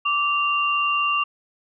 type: tone pair together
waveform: sine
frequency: 1168 / 2778 Hz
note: D6 / F7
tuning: -10 / -10 cents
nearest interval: octave + minor third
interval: 1500 cents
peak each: -21 / -22 dBFS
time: 0.05-1.24 s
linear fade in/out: 10 ms
effects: none